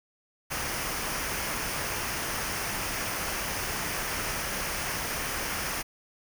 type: noise with comb filter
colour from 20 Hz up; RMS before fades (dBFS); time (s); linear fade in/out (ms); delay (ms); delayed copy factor
pink; -32; 0.5-5.83; 20; 0.26; -0.5
effects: none